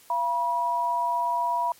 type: tone pair together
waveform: sine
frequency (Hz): 684.5 / 968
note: F5 / B5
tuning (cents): -35 / -35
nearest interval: tritone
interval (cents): 600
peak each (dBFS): -30 / -23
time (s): 0.1-1.72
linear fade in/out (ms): 2
effects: white hiss -54 dBFS RMS until 1.79 s + MP3 64 kbps